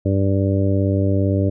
harmonic tone, 97.7 Hz, G2, 5 cents flat, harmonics 1 / 2 / 3 / 4 / 5 / 6, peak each -17 / -24 / -22 / -27 / -28 / -26 dBFS, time 0.05-1.5 s, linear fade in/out 10 ms, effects none

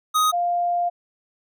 square / sine tone pair in turn, 1252 / 700 Hz, D#6 / F5, +10 / +4 cents, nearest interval minor seventh, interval 1006 cents, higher first, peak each -17 / -19 dBFS, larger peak first, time 0.14-0.32 / 0.32-0.9 s, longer second, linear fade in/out 20 ms, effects none

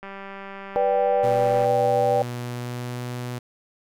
click train, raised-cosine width 0.5 ms, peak -23 dBFS, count 318, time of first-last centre 0.03-1.647 s, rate 196 Hz
sine chord, G major, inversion first, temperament equal, 493.9 / 587.3 / 784 Hz, B4 / D5 / G5, 0 / 0 / 0 cents, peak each -22 dBFS, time 0.76-2.22 s, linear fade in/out 0 ms
sawtooth tone with pitch glide, 121.7 to 123.04 Hz, B2 to B2, -25 to -6 cents, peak -25 dBFS, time 1.23-3.39 s, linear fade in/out 10 ms, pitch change +19 cents, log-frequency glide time 2.44-3.02 s
effects none

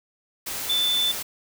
sine tone in noise, 3520 Hz, A7, in tune, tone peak -20 dBFS, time 0.69-1.12 s, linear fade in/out 10 ms, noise white, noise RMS -31 dBFS, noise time 0.46-1.23 s, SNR +8 dB, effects none

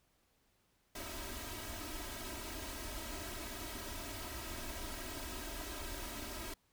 pink noise with comb filter, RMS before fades -44 dBFS, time 0.95-6.54 s, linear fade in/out 5 ms, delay 3.1 ms, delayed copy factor +0.95, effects pink hiss -75 dBFS RMS until 6.72 s

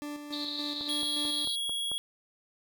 40% pulse tone with tremolo, 293.7 Hz, D4, in tune, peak -35 dBFS, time 0.02-1.45 s, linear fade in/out 0 ms, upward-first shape square, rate 3.5 Hz, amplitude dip 45%
pink band-pass noise, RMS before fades -37 dBFS, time 0.32-1.56 s, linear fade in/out 10 ms, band 3700 to 4300 Hz, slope 96 dB/octave
click train, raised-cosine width 1 ms, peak -29 dBFS, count 6, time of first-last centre 0.81-1.916 s, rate 4.52 Hz
square tone, 3322 Hz, G#7, in tune, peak -31 dBFS, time 0.89-1.98 s, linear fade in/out 0 ms
effects none

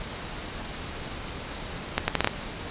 accelerating click train, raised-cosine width 0.3 ms, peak -5 dBFS, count 6, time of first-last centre 1.98-2.274 s, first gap 100 ms, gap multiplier 0.73, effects pink hiss -36 dBFS RMS until 2.7 s + resampled to 8000 Hz

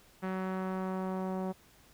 sawtooth tone with low-pass filter sweep, 187.7 Hz, F#3, 25 cents sharp, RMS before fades -35 dBFS, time 0.22-1.53 s, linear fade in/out 20 ms, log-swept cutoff 1700 to 810 Hz, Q 1.4, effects pink hiss -61 dBFS RMS until 1.93 s

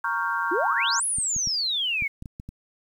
sine chord, G half-diminished seventh, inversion first, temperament equal, 932.3 / 1108.7 / 1396.9 / 1568 Hz, Bb5 / Db6 / F6 / G6, 0 / 0 / 0 / 0 cents, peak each -29 dBFS, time 0.04-1 s, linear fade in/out 5 ms
sine exponential two-way sweep, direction up then down, 311.1 to 10800 to 2143 Hz, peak -23 dBFS, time 0.51-2.08 s, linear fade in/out 10 ms, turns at 1.05 s
clicks, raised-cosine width 5 ms, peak -24 dBFS, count 8, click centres 1.185 / 1.364 / 1.473 / 2.023 / 2.224 / 2.258 / 2.399 / 2.49 s
effects 9-bit

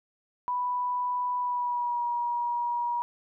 sine tone with pitch glide, 987.8 to 956.9 Hz, B5 to A#5, 0 to +45 cents, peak -26 dBFS, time 0.48-3.02 s, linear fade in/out 0 ms, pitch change -55 cents, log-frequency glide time 1.38-2.03 s, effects none

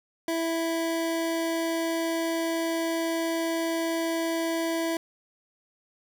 25% pulse tone, 329.9 Hz, E4, 1 cent sharp, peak -22 dBFS, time 0.28-4.97 s, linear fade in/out 2 ms, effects none

